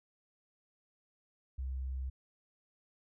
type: tone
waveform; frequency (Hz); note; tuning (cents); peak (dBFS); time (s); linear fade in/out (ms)
sine; 65.4; C2; 0; -35; 1.58-2.1; 10
effects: none